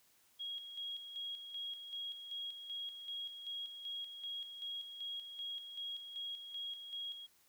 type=tone with tremolo; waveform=sine; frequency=3292 Hz; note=G#7; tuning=16 cents flat; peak=-40 dBFS; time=0.39-7.27 s; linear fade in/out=20 ms; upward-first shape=square; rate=2.6 Hz; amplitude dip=55%; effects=white hiss -70 dBFS RMS until 7.48 s